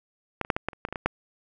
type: clicks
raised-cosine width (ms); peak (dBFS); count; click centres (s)
0.5; -11 / -25 / -6 / -12 / -11 / -29 / -12 / -30 / -17 / -16 / -7; 11; 0.413 / 0.449 / 0.502 / 0.565 / 0.686 / 0.732 / 0.851 / 0.887 / 0.926 / 0.958 / 1.06
effects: none